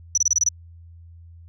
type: tone bursts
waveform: sine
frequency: 5920 Hz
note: F#8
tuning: in tune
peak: -14 dBFS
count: 7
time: 0.15-0.488 s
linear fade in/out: 2 ms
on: 26 ms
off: 26 ms
effects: tanh soft clip ceiling -11 dBFS + added 84 Hz sine -42 dBFS peak until 1.48 s